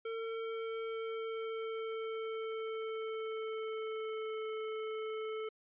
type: tone with pitch glide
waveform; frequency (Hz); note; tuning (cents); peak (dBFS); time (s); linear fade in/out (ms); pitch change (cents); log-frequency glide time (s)
square; 452.5 to 436.8; A4 to A4; +48 to -13; -38; 0.05-5.49; 5; -61; 0.16-4.51
effects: resampled to 8000 Hz